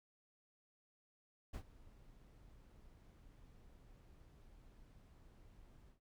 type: noise with ADSR envelope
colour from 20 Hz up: brown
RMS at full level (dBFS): -42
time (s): 1.53-6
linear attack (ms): 14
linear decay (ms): 82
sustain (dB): -20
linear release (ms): 120
effects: none